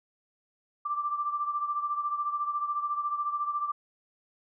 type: beating tone pair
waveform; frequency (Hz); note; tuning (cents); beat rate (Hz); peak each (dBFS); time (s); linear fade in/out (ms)
sine; 1174.7 / 1188.7; D6 / D6; 0 / +21; 14; -29 / -35; 0.85-3.72; 10
effects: none